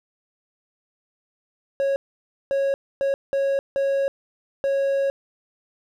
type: tone bursts at uneven times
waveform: triangle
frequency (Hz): 550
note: C#5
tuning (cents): -14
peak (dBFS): -17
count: 6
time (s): 1.8-1.96 / 2.51-2.74 / 3.01-3.14 / 3.33-3.59 / 3.76-4.08 / 4.64-5.1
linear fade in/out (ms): 0
effects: none